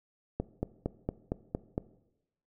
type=click train; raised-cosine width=2 ms; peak=-17 dBFS; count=7; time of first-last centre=0.4-1.779 s; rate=4.35 Hz; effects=noise-tail reverb RT60 0.9 s tail -18 dB re dry